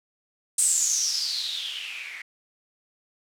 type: noise with low-pass filter sweep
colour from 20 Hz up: violet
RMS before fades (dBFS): -27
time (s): 0.58-2.22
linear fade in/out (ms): 5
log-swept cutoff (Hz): 8600 to 2000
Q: 8.9
effects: none